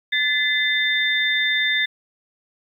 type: tone cluster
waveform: sine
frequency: 1737 / 2034 / 3595 Hz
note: A6 / C7 / A7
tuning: -23 / -50 / +36 cents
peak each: -22 dBFS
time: 0.12-1.86 s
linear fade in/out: 10 ms
effects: 9-bit